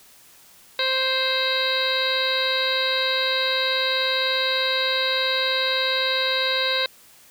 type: harmonic tone with a mistuned harmonic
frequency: 523.3 Hz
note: C5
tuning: in tune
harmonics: 1 / 2 / 3 / 4 / 5 / 6 / 7 / 8 / 9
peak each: -27 / -31 / -28 / -30 / -31 / -36 / -24 / -30 / -34 dBFS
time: 0.79-6.86 s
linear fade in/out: 2 ms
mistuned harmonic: 7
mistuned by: +78 cents
effects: white hiss -51 dBFS RMS until 7.3 s